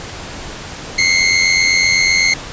sawtooth tone pair together, 2084 / 2172 Hz, C7 / C#7, -7 / -36 cents, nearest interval minor second, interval 71 cents, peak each -10 dBFS, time 0.98-2.34 s, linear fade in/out 5 ms, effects pink hiss -29 dBFS RMS until 2.52 s + resampled to 16000 Hz

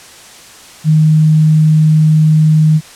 sine tone, 155.56 Hz, D#3, in tune, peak -5 dBFS, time 0.84-2.81 s, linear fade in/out 50 ms, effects white hiss -36 dBFS RMS until 2.95 s + low-pass 9000 Hz 12 dB/octave

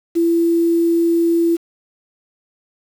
sine tone with quantisation, 336.8 Hz, E4, 37 cents sharp, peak -12 dBFS, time 0.15-1.57 s, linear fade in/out 20 ms, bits 6, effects none

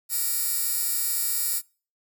15% pulse tone with high-pass filter, 466.2 Hz, A#4, in tune, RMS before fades -26 dBFS, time 0.09-1.62 s, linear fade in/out 50 ms, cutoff 11000 Hz, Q 0.67, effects noise-tail reverb RT60 0.4 s tail -26 dB re dry

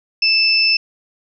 sine tone pair together, 2637 / 5274 Hz, E7 / E8, 0 / 0 cents, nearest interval octave, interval 1200 cents, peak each -15 / -14 dBFS, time 0.22-0.77 s, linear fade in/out 5 ms, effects none

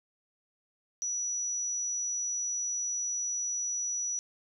sine tone, 5880 Hz, F#8, 12 cents flat, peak -30 dBFS, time 1.02-4.19 s, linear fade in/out 0 ms, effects none

